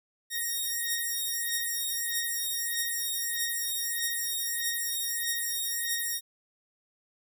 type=beating tone pair; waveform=5% pulse; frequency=1864.7 / 1866.3 Hz; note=A#6 / A#6; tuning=0 / +2 cents; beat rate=1.6 Hz; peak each=-21 / -22 dBFS; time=0.3-6.21 s; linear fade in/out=50 ms; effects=none